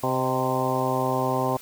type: harmonic tone with a mistuned harmonic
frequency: 130 Hz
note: C3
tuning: 11 cents flat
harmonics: 1 / 2 / 3 / 4 / 5 / 6 / 7 / 8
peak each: -30 / -30 / -30 / -30 / -30 / -30 / -30 / -30 dBFS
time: 0.03-1.57 s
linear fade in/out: 5 ms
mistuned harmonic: 5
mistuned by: -52 cents
effects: white hiss -45 dBFS RMS until 1.61 s